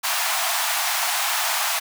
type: high-pass noise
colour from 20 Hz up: pink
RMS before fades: -23 dBFS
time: 0.03-1.8 s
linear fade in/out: 20 ms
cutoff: 660 Hz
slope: 96 dB/octave
effects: none